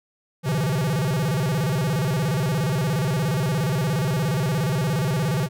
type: tone with vibrato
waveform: square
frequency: 147 Hz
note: D3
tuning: 2 cents sharp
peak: -21 dBFS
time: 0.43-5.49 s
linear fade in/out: 50 ms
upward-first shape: square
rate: 17 Hz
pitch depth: 240 cents each way
effects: none